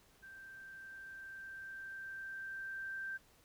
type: tone with level ramp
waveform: sine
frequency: 1568 Hz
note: G6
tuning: in tune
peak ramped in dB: -51 to -39 dBFS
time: 0.22-3.18 s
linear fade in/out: 20 ms
effects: pink hiss -67 dBFS RMS until 3.44 s